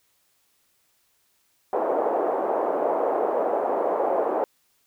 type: band-pass noise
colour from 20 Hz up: white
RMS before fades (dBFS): -24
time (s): 1.73-4.44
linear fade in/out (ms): 0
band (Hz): 380 to 760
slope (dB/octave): 24
effects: white hiss -67 dBFS RMS until 4.86 s